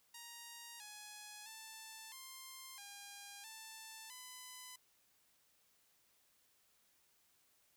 5% pulse tone with pitch steps, 939 / 839 / 884 / 1053 / 808 / 885 / 1007 Hz, A#5 / G#5 / A5 / C6 / G#5 / A5 / B5, +12 / +17 / +8 / +11 / -48 / +10 / +33 cents, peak -39 dBFS, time 0.14-4.76 s, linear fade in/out 5 ms, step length 660 ms, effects white hiss -74 dBFS RMS until 7.76 s

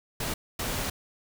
pink noise bursts at uneven times, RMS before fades -31 dBFS, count 2, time 0.2-0.34 / 0.59-0.9 s, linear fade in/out 5 ms, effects none

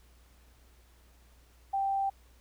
sine tone, 784 Hz, G5, in tune, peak -27 dBFS, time 1.73-2.1 s, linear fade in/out 10 ms, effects added 60 Hz sine -58 dBFS peak until 2.4 s + pink hiss -65 dBFS RMS until 2.4 s

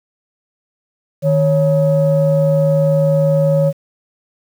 sine tone pair together, 155.21 / 554.4 Hz, D#3 / C#5, -4 / 0 cents, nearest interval octave + minor seventh, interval 2204 cents, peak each -12 dBFS, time 1.22-3.73 s, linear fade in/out 50 ms, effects tanh soft clip ceiling -5 dBFS + 7-bit

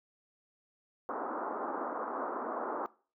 white band-pass noise, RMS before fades -37 dBFS, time 1.09-2.86 s, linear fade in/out 0 ms, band 240 to 1300 Hz, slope 48 dB/octave, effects noise-tail reverb RT60 0.4 s tail -21 dB re dry

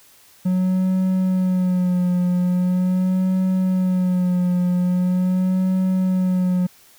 triangle tone with vibrato, 182.8 Hz, F#3, 21 cents flat, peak -14 dBFS, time 0.45-6.67 s, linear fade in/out 10 ms, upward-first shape sine, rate 0.42 Hz, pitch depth 38 cents each way, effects white hiss -51 dBFS RMS until 6.98 s

